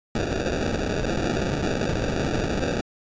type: noise with sample-and-hold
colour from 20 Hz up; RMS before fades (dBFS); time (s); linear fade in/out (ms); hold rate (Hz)
blue; -25; 0.15-2.81; 2; 1050
effects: resampled to 16000 Hz